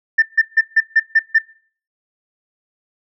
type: tone bursts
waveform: sine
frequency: 1789 Hz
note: A6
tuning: 28 cents sharp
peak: -7 dBFS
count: 7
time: 0.18-1.388 s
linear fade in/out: 10 ms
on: 44 ms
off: 150 ms
effects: noise-tail reverb RT60 0.5 s tail -24 dB re dry + tanh soft clip ceiling -3 dBFS